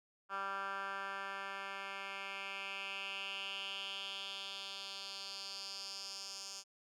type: tone with band-pass filter sweep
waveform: 10% pulse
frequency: 196 Hz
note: G3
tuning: in tune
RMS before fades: -44 dBFS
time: 0.29-6.64 s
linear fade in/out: 50 ms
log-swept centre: 1400 to 5900 Hz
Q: 3.7
effects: none